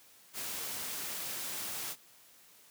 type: noise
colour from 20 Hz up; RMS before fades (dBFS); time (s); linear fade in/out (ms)
white; -39; 0.33-1.96; 50
effects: white hiss -60 dBFS RMS until 2.7 s + high-pass 100 Hz 12 dB/octave